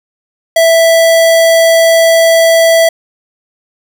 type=tone; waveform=square; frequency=659.3 Hz; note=E5; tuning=in tune; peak=-5 dBFS; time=0.56-2.89 s; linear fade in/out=5 ms; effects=none